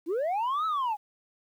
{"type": "linear two-way sweep", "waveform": "sine", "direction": "up then down", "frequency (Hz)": [298.1, 1318.5, 800], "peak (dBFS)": -23, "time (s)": [0.06, 0.97], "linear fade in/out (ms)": 50, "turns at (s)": 0.66, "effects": ["tanh soft clip ceiling -25 dBFS", "10-bit"]}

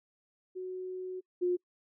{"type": "tone pair in turn", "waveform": "sine", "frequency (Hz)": [369.7, 357.5], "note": ["F#4", "F4"], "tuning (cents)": [-1, 41], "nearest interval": "minor second", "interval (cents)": 58, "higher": "first", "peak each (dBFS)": [-36, -26], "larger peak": "second", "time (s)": [[0.55, 1.21], [1.41, 1.57]], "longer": "first", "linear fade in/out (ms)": 20, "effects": ["noise-tail reverb RT60 0.1 s tail -26 dB re dry"]}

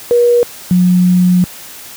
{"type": "tone pair in turn", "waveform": "sine", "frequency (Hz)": [480, 180.21], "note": ["B4", "F#3"], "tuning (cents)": [-49, -45], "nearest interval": "octave + perfect fourth", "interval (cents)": 1696, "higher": "first", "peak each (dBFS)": -6, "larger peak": "neither", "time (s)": [[0.11, 0.43], [0.71, 1.44]], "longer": "second", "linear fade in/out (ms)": 0, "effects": ["white hiss -32 dBFS RMS until 1.96 s", "high-pass 60 Hz 12 dB/octave"]}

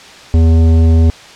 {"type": "tone with tanh clipping", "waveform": "triangle", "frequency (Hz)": 81.6, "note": "E2", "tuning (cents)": -17, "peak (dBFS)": -7, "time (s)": [0.34, 1.1], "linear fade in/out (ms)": 0, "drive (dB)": 17, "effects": ["white hiss -35 dBFS RMS until 1.35 s", "low-pass 5000 Hz 12 dB/octave"]}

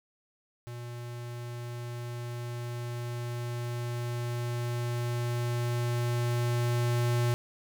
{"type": "tone with level ramp", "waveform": "square", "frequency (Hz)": 120.1, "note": "B2", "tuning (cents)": -48, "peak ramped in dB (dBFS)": [-39, -25], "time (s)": [0.67, 7.34], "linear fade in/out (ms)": 0, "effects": []}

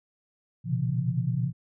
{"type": "tone cluster", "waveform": "sine", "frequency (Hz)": [118.9, 127.9, 138.9, 170.2], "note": ["A#2", "C3", "C#3", "F3"], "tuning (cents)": [35, -39, 4, -44], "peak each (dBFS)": -30, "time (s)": [0.64, 1.53], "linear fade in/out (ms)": 50, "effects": []}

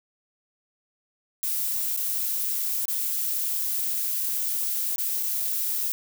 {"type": "noise with dropouts", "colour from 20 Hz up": "violet", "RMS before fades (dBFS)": -27, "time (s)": [1.43, 5.92], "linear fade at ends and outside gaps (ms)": 0, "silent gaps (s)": [[1.964, 1.973], [2.855, 2.882], [4.959, 4.982], [5.227, 5.232]], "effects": []}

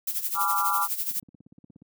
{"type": "noise with tremolo", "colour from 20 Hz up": "violet", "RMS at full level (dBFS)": -27, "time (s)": [0.07, 1.2], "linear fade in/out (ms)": 5, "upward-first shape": "sine", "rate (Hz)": 12, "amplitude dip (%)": 70}
{"type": "chord", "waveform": "sine", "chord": "G# diminished seventh", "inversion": "none", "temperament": "equal with one note detuned", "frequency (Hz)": [830.6, 987.8, 1174.7, 1375.3], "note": ["G#5", "B5", "D6", "F6"], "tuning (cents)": [0, 0, 0, -27], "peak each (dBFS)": [-31, -30, -26, -29], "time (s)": [0.34, 0.88], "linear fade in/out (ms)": 50}
{"type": "click train", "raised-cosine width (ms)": 5, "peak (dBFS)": -27, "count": 13, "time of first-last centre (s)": [1.11, 1.82], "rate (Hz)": 16.9}
{"effects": ["high-pass 300 Hz 12 dB/octave"]}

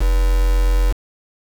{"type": "tone with quantisation", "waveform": "sine", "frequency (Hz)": 44.14, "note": "F1", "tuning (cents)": 19, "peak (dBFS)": -12, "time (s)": [0, 0.93], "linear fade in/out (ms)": 20, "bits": 4, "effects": []}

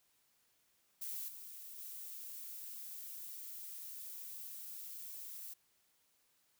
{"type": "noise with level steps", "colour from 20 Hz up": "violet", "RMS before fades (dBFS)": [-43, -51, -48], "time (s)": [1.01, 5.54], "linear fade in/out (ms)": 10, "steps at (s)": [1.28, 1.78], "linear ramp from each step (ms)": 5, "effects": ["white hiss -75 dBFS RMS until 6.59 s"]}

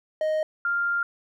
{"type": "tone pair in turn", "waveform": ["triangle", "sine"], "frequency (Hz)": [622.3, 1397], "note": ["D#5", "F6"], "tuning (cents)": [0, 0], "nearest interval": "octave + major second", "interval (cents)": 1400, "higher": "second", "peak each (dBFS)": [-20, -22], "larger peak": "first", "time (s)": [[0.21, 0.43], [0.65, 1.03]], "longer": "second", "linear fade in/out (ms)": 2, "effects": []}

